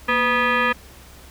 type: tone with frequency modulation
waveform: sine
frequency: 234.2 Hz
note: A#3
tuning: 8 cents sharp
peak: -16 dBFS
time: 0.08-0.73 s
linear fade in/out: 10 ms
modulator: 735 Hz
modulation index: 3
effects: added 66 Hz sine -45 dBFS peak until 1.3 s + pink hiss -46 dBFS RMS until 1.3 s